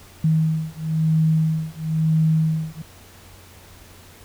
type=beating tone pair; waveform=sine; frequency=158.2 / 159.2 Hz; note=D#3 / D#3; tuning=+29 / +40 cents; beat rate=1 Hz; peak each=-20 dBFS; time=0.24-2.82 s; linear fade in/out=5 ms; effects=added 91 Hz sine -48 dBFS peak until 4.24 s + pink hiss -47 dBFS RMS until 4.24 s

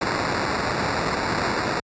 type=noise with sample-and-hold; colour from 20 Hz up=violet; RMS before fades=-24 dBFS; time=0.01-1.8 s; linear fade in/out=5 ms; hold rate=3150 Hz; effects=high-pass 60 Hz 12 dB/octave + resampled to 16000 Hz

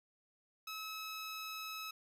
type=tone; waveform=15% pulse; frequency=1290 Hz; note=E6; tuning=38 cents flat; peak=-36 dBFS; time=0.67-1.91 s; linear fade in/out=5 ms; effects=none

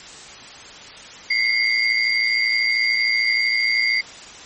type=tone cluster; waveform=sine; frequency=2035 / 2148 / 4726 Hz; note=C7 / C7 / D8; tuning=-49 / +45 / +10 cents; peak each=-22 / -19 / -23 dBFS; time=1.3-4.01 s; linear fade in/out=5 ms; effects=white hiss -39 dBFS RMS until 4.45 s + MP3 32 kbps

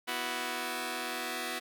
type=chord; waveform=5% pulse; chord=B suspended fourth; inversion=none; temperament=just; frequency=246.9 / 329.3 / 370.4 Hz; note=B3 / E4 / F#4; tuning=0 / -2 / +2 cents; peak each=-27 dBFS; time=0.07-1.6 s; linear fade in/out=20 ms; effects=none

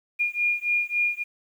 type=beating tone pair; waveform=sine; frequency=2421 / 2424.6 Hz; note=D#7 / D#7; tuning=-48 / -45 cents; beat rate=3.6 Hz; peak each=-25 dBFS; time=0.19-1.24 s; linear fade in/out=20 ms; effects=9-bit

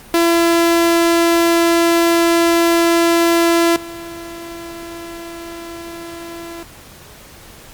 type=tone with level steps; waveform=sawtooth; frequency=337.3 Hz; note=E4; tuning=40 cents sharp; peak=-7 / -25 dBFS; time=0.14-6.63 s; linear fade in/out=2 ms; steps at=3.76 s; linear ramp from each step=2 ms; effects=pink hiss -40 dBFS RMS until 7.73 s + Opus 48 kbps

